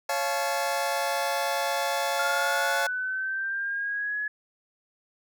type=chord; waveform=sawtooth; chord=Db augmented; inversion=none; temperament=just; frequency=554.4 / 693 / 866.2 Hz; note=Db5 / F5 / A5; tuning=0 / -14 / -27 cents; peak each=-26 dBFS; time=0.09-2.87 s; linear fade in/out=5 ms
type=exponential sweep; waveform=sine; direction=up; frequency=1396.9 to 1700 Hz; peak=-27 dBFS; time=2.19-4.28 s; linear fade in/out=5 ms
effects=none